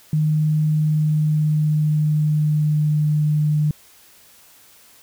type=tone with pitch glide; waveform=sine; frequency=153.7 to 150.97 Hz; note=D#3 to D3; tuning=-21 to +48 cents; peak=-15 dBFS; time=0.13-3.71 s; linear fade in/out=2 ms; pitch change=-31 cents; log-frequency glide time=0.67-3 s; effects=white hiss -50 dBFS RMS until 5.02 s